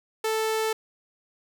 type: tone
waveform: sawtooth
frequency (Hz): 440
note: A4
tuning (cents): 0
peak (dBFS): -20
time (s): 0.24-0.73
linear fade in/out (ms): 5
effects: none